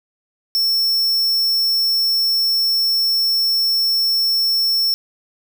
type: tone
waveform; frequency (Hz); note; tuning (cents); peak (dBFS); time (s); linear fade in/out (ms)
square; 5400; E8; +41; -15; 0.55-4.94; 0
effects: none